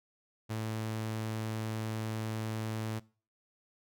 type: tone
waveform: sawtooth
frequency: 110 Hz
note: A2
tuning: in tune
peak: -30 dBFS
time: 0.49-3 s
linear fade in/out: 20 ms
effects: noise-tail reverb RT60 0.4 s tail -22 dB re dry